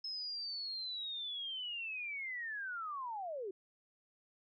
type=linear sweep; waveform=sine; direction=down; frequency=5200 to 360 Hz; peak=-39 dBFS; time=0.04-3.51 s; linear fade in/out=5 ms; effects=none